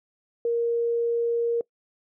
sine tone, 468.3 Hz, A#4, 8 cents sharp, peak -21 dBFS, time 0.45-1.61 s, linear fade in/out 2 ms, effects noise-tail reverb RT60 0.1 s tail -23 dB re dry

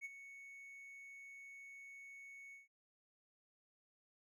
triangle tone with ADSR envelope, 2217 Hz, C#7, in tune, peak -40 dBFS, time 0.01-2.68 s, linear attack 39 ms, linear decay 28 ms, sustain -11 dB, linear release 150 ms, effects none

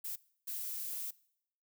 violet noise bursts at uneven times, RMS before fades -40 dBFS, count 2, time 0.04-0.16 / 0.47-1.11 s, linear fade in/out 10 ms, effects noise-tail reverb RT60 0.7 s tail -22 dB re dry

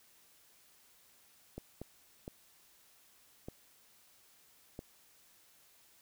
clicks, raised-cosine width 2 ms, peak -29 dBFS, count 5, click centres 1.58 / 1.816 / 2.279 / 3.485 / 4.791 s, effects white hiss -65 dBFS RMS until 6.01 s

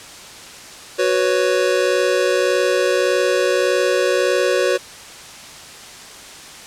square chord, F# suspended fourth, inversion none, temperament just, 370 / 493.3 / 555 Hz, F#4 / B4 / C#5, 0 / -2 / +2 cents, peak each -20 / -20 / -20 dBFS, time 0.98-4.78 s, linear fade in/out 20 ms, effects white hiss -37 dBFS RMS until 6.66 s + low-pass 8000 Hz 12 dB/octave

